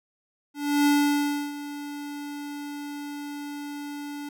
square tone with ADSR envelope, 289.6 Hz, D4, 24 cents flat, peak -18 dBFS, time 0.54-4.29 s, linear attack 320 ms, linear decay 660 ms, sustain -16 dB, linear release 4 ms, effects none

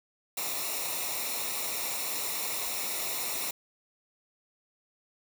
white noise with comb filter, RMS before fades -33 dBFS, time 0.37-3.51 s, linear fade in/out 5 ms, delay 0.63 ms, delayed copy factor -0.7, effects none

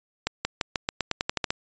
accelerating click train, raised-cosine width 0.2 ms, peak -7 dBFS, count 12, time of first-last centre 0.27-1.505 s, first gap 180 ms, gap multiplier 0.9, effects resampled to 16000 Hz

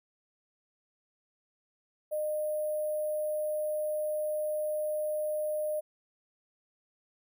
sine tone with sample-and-hold, 610 Hz, D#5, 34 cents flat, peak -29 dBFS, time 2.11-5.81 s, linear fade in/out 20 ms, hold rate 11025 Hz, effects none

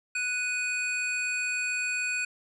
square tone pair together, 1480 / 2489 Hz, F#6 / D#7, 0 / 0 cents, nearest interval major sixth, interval 900 cents, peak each -35 / -29 dBFS, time 0.15-2.25 s, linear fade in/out 5 ms, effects resampled to 24000 Hz

